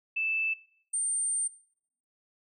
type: tone pair in turn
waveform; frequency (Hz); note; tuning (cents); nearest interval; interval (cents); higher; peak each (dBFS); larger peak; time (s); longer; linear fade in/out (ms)
sine; 2637 / 8870; E7 / C#9; 0 / 0; octave + major sixth; 2100; second; -27; neither; 0.16-0.54 / 0.93-1.48; second; 10
effects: noise-tail reverb RT60 0.7 s tail -21 dB re dry